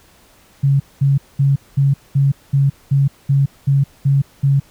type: tone bursts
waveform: sine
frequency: 138.59 Hz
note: C#3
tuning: in tune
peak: -10 dBFS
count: 11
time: 0.63-4.6 s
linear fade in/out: 10 ms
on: 170 ms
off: 210 ms
effects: pink hiss -50 dBFS RMS until 4.7 s